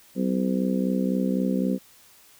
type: harmonic tone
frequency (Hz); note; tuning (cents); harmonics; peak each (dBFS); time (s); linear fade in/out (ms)
63.9; C2; -40; 3 / 4 / 5 / 6 / 7 / 8; -24 / -26 / -35 / -34 / -39 / -32; 0.15-1.79; 50
effects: white hiss -54 dBFS RMS until 2.39 s